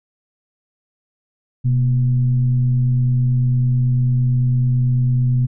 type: tone with frequency modulation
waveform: sine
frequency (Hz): 126.4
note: B2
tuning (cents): +41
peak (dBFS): -13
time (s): 1.64-5.47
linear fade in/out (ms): 20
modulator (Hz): 109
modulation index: 0.34
effects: none